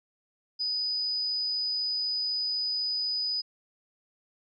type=tone; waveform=sine; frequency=4978 Hz; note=D#8; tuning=in tune; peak=-27 dBFS; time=0.59-3.42 s; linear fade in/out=20 ms; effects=none